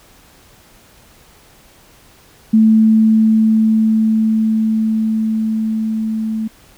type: tone with level ramp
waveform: sine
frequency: 220 Hz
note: A3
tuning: in tune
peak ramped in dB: -6 to -17 dBFS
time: 2.53-6.48 s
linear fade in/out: 10 ms
effects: pink hiss -47 dBFS RMS until 6.77 s